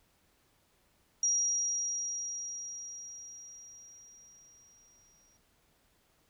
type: tone with exponential decay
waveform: sine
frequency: 5710 Hz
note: F8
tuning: 37 cents sharp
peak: -25 dBFS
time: 1.23-5.37 s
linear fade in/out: 2 ms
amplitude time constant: 900 ms
effects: pink hiss -70 dBFS RMS until 6.29 s